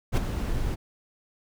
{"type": "noise with ADSR envelope", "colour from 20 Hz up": "brown", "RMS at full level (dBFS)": -17, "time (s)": [0.12, 0.76], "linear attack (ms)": 53, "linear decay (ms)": 10, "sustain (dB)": -11, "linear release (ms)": 25, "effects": []}